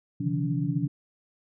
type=tone cluster; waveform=sine; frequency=130.9 / 144.8 / 157.2 / 173 / 286.4 Hz; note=C3 / D3 / D#3 / F3 / D4; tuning=+1 / -24 / +18 / -16 / -43 cents; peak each=-31 dBFS; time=0.2-0.88 s; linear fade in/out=10 ms; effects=none